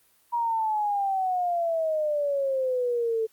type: exponential sweep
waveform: sine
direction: down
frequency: 957 to 440 Hz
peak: -23 dBFS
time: 0.32-3.27 s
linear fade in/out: 20 ms
effects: white hiss -63 dBFS RMS until 3.32 s + Opus 32 kbps